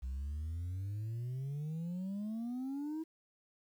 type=exponential sweep; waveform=sine; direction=up; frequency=62.3 to 325.5 Hz; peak=-34 dBFS; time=0.02-3.04 s; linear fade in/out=20 ms; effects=tanh soft clip ceiling -36 dBFS + 11-bit